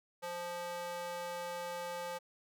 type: tone with high-pass filter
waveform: square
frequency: 174.61 Hz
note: F3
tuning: in tune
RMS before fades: -41 dBFS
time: 0.22-2.19 s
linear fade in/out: 20 ms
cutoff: 640 Hz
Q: 2.3
effects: none